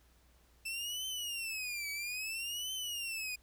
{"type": "tone with vibrato", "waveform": "sawtooth", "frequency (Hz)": 2648, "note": "E7", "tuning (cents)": 7, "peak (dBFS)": -34, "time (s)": [0.65, 3.36], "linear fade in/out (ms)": 10, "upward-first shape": "triangle", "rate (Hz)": 0.6, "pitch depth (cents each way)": 270, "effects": ["added 60 Hz sine -65 dBFS peak until 3.42 s", "pink hiss -69 dBFS RMS until 3.42 s"]}